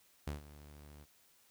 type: tone with ADSR envelope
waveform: sawtooth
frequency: 73.5 Hz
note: D2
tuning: 2 cents sharp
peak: -32 dBFS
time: 0.27-1.06 s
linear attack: 6 ms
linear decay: 130 ms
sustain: -17 dB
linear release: 38 ms
effects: white hiss -68 dBFS RMS until 1.5 s